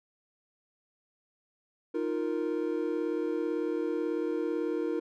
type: chord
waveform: triangle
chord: Eb suspended second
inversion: none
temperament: equal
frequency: 311.1 / 349.2 / 466.2 Hz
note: Eb4 / F4 / Bb4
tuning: 0 / 0 / 0 cents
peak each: -31 dBFS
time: 1.94-5 s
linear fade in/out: 10 ms
effects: none